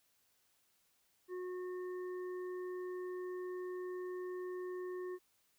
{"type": "harmonic tone", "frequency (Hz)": 363.9, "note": "F#4", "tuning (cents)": -29, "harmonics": [1, 3, 5], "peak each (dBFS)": [-40, -54, -57], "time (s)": [1.28, 5.19], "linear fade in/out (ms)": 50, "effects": ["white hiss -75 dBFS RMS until 5.58 s"]}